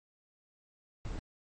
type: noise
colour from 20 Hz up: brown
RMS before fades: -38 dBFS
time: 1.05-1.19 s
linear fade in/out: 0 ms
effects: MP3 32 kbps